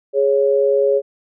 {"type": "tone pair together", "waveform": "sine", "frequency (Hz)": [415.4, 554.4], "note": ["G#4", "C#5"], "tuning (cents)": [0, 0], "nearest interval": "perfect fourth", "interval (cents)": 500, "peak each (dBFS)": -15, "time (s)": [0.13, 1.02], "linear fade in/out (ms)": 50, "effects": []}